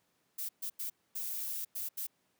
violet noise bursts at uneven times, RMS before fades -38 dBFS, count 6, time 0.38-0.49 / 0.62-0.7 / 0.79-0.9 / 1.15-1.65 / 1.75-1.89 / 1.97-2.07 s, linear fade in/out 10 ms, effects pink hiss -75 dBFS RMS until 2.39 s + high-pass 150 Hz 12 dB/octave

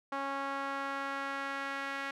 sawtooth tone with band-pass filter sweep, 275.5 Hz, C#4, 11 cents flat, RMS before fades -37 dBFS, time 0.12-2.11 s, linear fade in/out 5 ms, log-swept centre 1100 to 1800 Hz, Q 1.7, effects none

